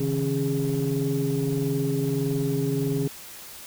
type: tone cluster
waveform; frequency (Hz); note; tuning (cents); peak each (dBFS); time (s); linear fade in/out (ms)
sine; 136.5 / 158.1 / 273.5 / 411.8; C#3 / D#3 / C#4 / G#4; -26 / +28 / -23 / -15; -27; 0-3.08; 5
effects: tanh soft clip ceiling -16 dBFS + white hiss -42 dBFS RMS until 3.66 s

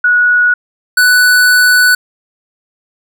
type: tone pair in turn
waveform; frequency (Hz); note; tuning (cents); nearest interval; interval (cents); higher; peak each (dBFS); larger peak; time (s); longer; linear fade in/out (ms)
sine / square; 1462 / 1487.6; F#6 / F#6; -21 / +9; unison; 30; second; -6; neither; 0.04-0.54 / 0.97-1.95; second; 5
effects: none

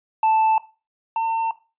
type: tone pair in turn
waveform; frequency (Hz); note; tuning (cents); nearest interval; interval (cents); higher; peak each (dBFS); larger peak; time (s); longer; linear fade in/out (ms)
triangle; 880 / 903.2; A5 / A5; 0 / +45; unison; 45; second; -13 / -17; first; 0.23-0.58 / 1.16-1.51; neither; 2
effects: noise-tail reverb RT60 0.3 s tail -17 dB re dry + resampled to 8000 Hz

